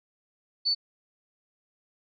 sine tone, 4487 Hz, C#8, 20 cents sharp, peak -22 dBFS, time 0.65-0.75 s, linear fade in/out 20 ms, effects none

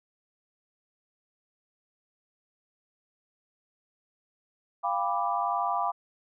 sine chord, G dominant seventh, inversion third, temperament equal with one note detuned, 698.5 / 800 / 987.8 / 1174.7 Hz, F5 / G5 / B5 / D6, 0 / +35 / 0 / 0 cents, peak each -31 dBFS, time 4.83-5.92 s, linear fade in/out 20 ms, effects none

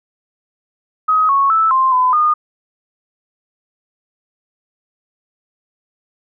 sine tone with pitch steps, 1264 / 1104 / 1314 / 1050 / 1011 / 1223 Hz, D#6 / C#6 / E6 / C6 / B5 / D#6, +27 / -7 / -6 / +6 / +40 / -30 cents, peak -10 dBFS, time 1.08-2.34 s, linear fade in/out 10 ms, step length 210 ms, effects none

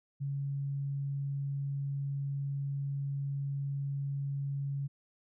sine tone, 139.6 Hz, C#3, 13 cents sharp, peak -32 dBFS, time 0.2-4.88 s, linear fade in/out 20 ms, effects none

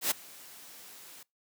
white noise with ADSR envelope, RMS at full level -26 dBFS, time 0.01-1.23 s, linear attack 100 ms, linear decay 12 ms, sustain -24 dB, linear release 4 ms, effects noise-tail reverb RT60 0.2 s tail -24 dB re dry + high-pass 150 Hz 12 dB/octave

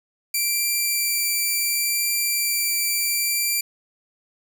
5% pulse tone with vibrato, 2349 Hz, D7, in tune, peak -11 dBFS, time 0.34-3.61 s, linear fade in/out 5 ms, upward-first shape triangle, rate 0.7 Hz, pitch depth 9 cents each way, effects none

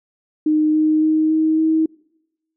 sine tone with pitch steps, 307.4 / 310.1 / 312.8 / 315.5 / 318.2 Hz, D#4 / D#4 / D#4 / D#4 / D#4, -21 / -6 / +9 / +24 / +39 cents, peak -13 dBFS, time 0.46-1.86 s, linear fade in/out 5 ms, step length 280 ms, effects noise-tail reverb RT60 0.9 s tail -25 dB re dry

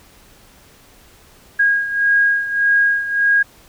sine beating tone pair, 1635 / 1636.7 Hz, G#6 / G#6, -28 / -26 cents, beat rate 1.7 Hz, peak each -14 / -19 dBFS, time 1.59-3.43 s, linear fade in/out 10 ms, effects pink hiss -48 dBFS RMS until 3.68 s

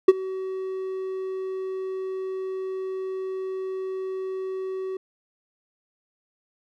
triangle tone with ADSR envelope, 378.4 Hz, F#4, 39 cents sharp, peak -4 dBFS, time 0.08-4.97 s, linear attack 7 ms, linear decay 32 ms, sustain -22 dB, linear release 4 ms, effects none

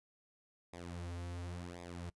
sawtooth tone with flanger, 87.31 Hz, F2, in tune, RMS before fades -45 dBFS, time 0.73-2.1 s, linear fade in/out 5 ms, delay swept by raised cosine 0.68 to 6.58 ms, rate 0.93 Hz, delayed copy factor -0.85, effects noise-tail reverb RT60 0.1 s tail -23 dB re dry + resampled to 24000 Hz

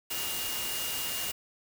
sine tone in noise, 2838 Hz, F7, 27 cents sharp, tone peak -38 dBFS, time 0.1-1.32 s, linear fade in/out 10 ms, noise white, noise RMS -34 dBFS, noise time 0.1-1.32 s, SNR -7 dB, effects none

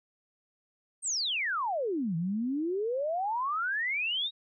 sine exponential two-way sweep, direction down then up, 8870 to 159.1 to 3849 Hz, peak -28 dBFS, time 1.02-4.31 s, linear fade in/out 50 ms, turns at 2.16 s, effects none

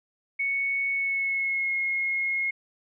sine tone with pitch glide, 2217 to 2158 Hz, C#7 to C#7, 0 to -47 cents, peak -24 dBFS, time 0.39-2.51 s, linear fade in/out 10 ms, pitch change -47 cents, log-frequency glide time 0.91-1.74 s, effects none

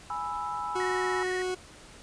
sine chord, E major, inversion first, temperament equal, 830.6 / 987.8 / 1318.5 Hz, G#5 / B5 / E6, 0 / 0 / 0 cents, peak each -35 dBFS, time 0.1-1.23 s, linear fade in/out 2 ms
40% pulse tone, 367.4 Hz, F#4, 12 cents flat, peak -28 dBFS, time 0.75-1.55 s, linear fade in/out 10 ms
sine tone with vibrato, 1864.7 Hz, A#6, in tune, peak -34 dBFS, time 0.8-1.42 s, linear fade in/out 0 ms, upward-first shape triangle, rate 17 Hz, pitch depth 51 cents each way
effects pink hiss -50 dBFS RMS until 2.02 s + resampled to 22050 Hz

